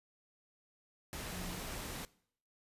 sine tone in noise, 180.3 Hz, F#3, 45 cents flat, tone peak -43 dBFS, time 1.32-1.6 s, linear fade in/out 0 ms, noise pink, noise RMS -43 dBFS, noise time 1.13-2.05 s, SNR -3 dB, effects noise-tail reverb RT60 0.6 s tail -21 dB re dry + resampled to 32000 Hz

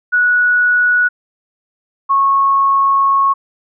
sine tone pair in turn, 1467 / 1098.1 Hz, F#6 / C#6, -15 / -17 cents, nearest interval perfect fourth, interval 502 cents, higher first, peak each -9 dBFS, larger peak neither, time 0.12-1.09 / 2.09-3.34 s, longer second, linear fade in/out 20 ms, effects none

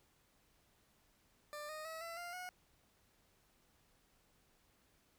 20% pulse tone with pitch steps, 594 / 618.5 / 644 / 670.6 / 698.3 / 727.1 Hz, D5 / D#5 / E5 / E5 / F5 / F#5, +20 / -10 / -41 / +30 / 0 / -30 cents, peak -40 dBFS, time 1.53-2.49 s, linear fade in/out 0 ms, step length 160 ms, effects pink hiss -73 dBFS RMS until 5.18 s

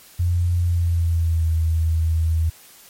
sine tone with pitch glide, 87.31 to 80.99 Hz, F2 to E2, 0 to -30 cents, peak -16 dBFS, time 0.19-2.5 s, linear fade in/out 10 ms, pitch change -130 cents, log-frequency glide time 0.59-1.52 s, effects white hiss -47 dBFS RMS until 2.89 s + MP3 64 kbps

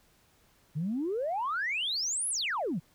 sine exponential two-way sweep, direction up then down, 140.7 to 11240 to 140.7 Hz, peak -28 dBFS, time 0.75-2.8 s, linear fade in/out 20 ms, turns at 2.29 s, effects tanh soft clip ceiling -24 dBFS + pink hiss -65 dBFS RMS until 2.94 s

